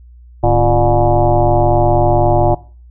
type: tone with frequency modulation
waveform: sine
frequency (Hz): 349.2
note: F4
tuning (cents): 0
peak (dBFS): -8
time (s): 0.43-2.55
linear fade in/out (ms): 10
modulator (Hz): 124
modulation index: 3.8
effects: noise-tail reverb RT60 0.4 s tail -20 dB re dry + added 60 Hz sine -37 dBFS peak until 2.9 s